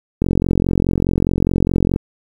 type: click train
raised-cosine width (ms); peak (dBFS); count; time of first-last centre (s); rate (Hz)
3; -3; 79; 0.22-1.961; 44.8
effects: 7-bit